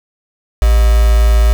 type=tone with quantisation; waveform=sine; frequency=56 Hz; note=A1; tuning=31 cents sharp; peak=-6 dBFS; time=0.62-1.53 s; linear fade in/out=0 ms; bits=3; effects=none